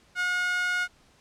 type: tone with high-pass filter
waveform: sawtooth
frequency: 721 Hz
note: F#5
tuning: 45 cents flat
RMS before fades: -27 dBFS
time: 0.15-0.88 s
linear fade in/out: 50 ms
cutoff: 1600 Hz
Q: 7.5
effects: pink hiss -60 dBFS RMS until 1.2 s + low-pass 8000 Hz 12 dB/octave